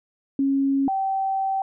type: tone pair in turn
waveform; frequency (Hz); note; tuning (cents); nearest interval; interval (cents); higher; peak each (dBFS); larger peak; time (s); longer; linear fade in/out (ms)
sine; 274 / 773.6; C#4 / G5; -20 / -23; octave + tritone; 1797; second; -18 / -21; first; 0.39-0.88 / 0.88-1.62; second; 2
effects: none